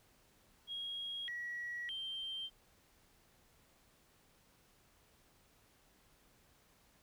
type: tone with pitch steps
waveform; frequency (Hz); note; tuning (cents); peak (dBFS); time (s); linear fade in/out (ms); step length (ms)
sine; 3282 / 1922 / 3146; G#7 / B6 / G7; -21 / -48 / +6; -39; 0.67-2.5; 50; 610
effects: tanh soft clip ceiling -35 dBFS + pink hiss -69 dBFS RMS until 7.02 s